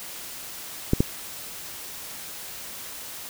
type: clicks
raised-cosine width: 3 ms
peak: -5 dBFS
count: 2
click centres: 0.934 / 1.005 s
effects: white hiss -38 dBFS RMS until 3.29 s